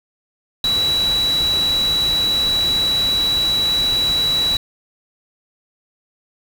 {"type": "tone in noise", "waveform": "sine", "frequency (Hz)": 3921, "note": "B7", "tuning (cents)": -13, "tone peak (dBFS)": -15, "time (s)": [0.64, 4.57], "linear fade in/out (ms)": 2, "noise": "pink", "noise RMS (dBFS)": -28, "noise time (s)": [0.64, 4.57], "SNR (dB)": 10, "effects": []}